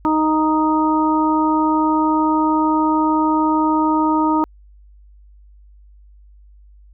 harmonic tone, 311.1 Hz, D#4, in tune, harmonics 1 / 2 / 3 / 4, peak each -16 / -28 / -18 / -23 dBFS, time 0.05-4.44 s, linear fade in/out 0 ms, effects added 50 Hz sine -43 dBFS peak until 6.93 s

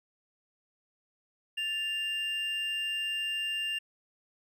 triangle tone pair together, 1760 / 2794 Hz, A6 / F7, 0 / 0 cents, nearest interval minor sixth, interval 800 cents, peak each -39 / -29 dBFS, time 1.57-3.79 s, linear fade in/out 10 ms, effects none

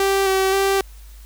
sawtooth tone with vibrato, 386.9 Hz, G4, 23 cents flat, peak -12 dBFS, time 0-0.81 s, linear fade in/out 2 ms, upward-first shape square, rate 1.9 Hz, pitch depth 18 cents each way, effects added 51 Hz sine -38 dBFS peak until 1.25 s + white hiss -51 dBFS RMS until 1.25 s

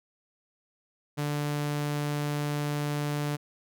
sawtooth tone, 146.83 Hz, D3, in tune, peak -24 dBFS, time 1.17-3.37 s, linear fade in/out 20 ms, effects none

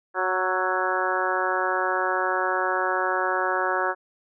harmonic tone with a mistuned harmonic, 185 Hz, F#3, in tune, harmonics 2 / 3 / 4 / 5 / 6 / 7 / 8 / 9, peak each -30 / -30 / -30 / -30 / -30 / -30 / -30 / -30 dBFS, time 0.14-3.95 s, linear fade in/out 50 ms, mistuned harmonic 7, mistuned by +38 cents, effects none

